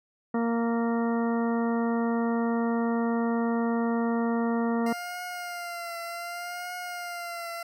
harmonic tone, 232.1 Hz, A#3, 7 cents flat, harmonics 1 / 2 / 3 / 4 / 5 / 6 / 8, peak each -25 / -31 / -35 / -37 / -39 / -41 / -43 dBFS, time 0.34-4.93 s, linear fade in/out 5 ms
20% pulse tone with vibrato, 698.5 Hz, F5, in tune, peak -29 dBFS, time 4.86-7.63 s, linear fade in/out 5 ms, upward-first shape triangle, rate 0.66 Hz, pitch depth 53 cents each way
effects none

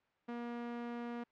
sawtooth tone, 238 Hz, A#3, 36 cents sharp, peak -36 dBFS, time 0.28-1.24 s, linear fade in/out 10 ms, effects white hiss -75 dBFS RMS until 1.31 s + low-pass 2000 Hz 12 dB/octave

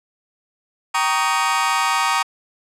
sawtooth chord, Eb dominant seventh, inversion first, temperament just, 777.8 / 933.4 / 1120.1 / 1244.5 Hz, G5 / Bb5 / Db6 / Eb6, -14 / +2 / +18 / 0 cents, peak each -21 / -17 / -19 / -18 dBFS, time 0.94-2.23 s, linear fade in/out 10 ms, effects low-pass 9000 Hz 12 dB/octave

